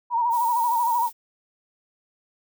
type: tone with vibrato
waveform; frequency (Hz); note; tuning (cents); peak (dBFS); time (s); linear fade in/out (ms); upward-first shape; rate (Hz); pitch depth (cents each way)
sine; 943; A#5; +20; -19; 0.1-1.1; 50; sine; 13; 64
type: noise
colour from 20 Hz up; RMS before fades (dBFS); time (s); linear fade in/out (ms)
violet; -36; 0.3-1.13; 50
effects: none